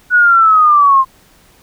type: linear sweep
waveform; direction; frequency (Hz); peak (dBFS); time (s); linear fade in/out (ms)
sine; down; 1480 to 1046.5; -5; 0.1-1.05; 50
effects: pink hiss -48 dBFS RMS until 1.62 s